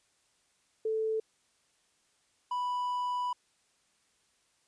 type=tone pair in turn; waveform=sine / triangle; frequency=440 / 987.8 Hz; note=A4 / B5; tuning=0 / 0 cents; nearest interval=octave + major second; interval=1400 cents; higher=second; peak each=-28 dBFS; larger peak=neither; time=0.85-1.2 / 2.51-3.33 s; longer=second; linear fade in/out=5 ms; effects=white hiss -71 dBFS RMS until 4.67 s + resampled to 22050 Hz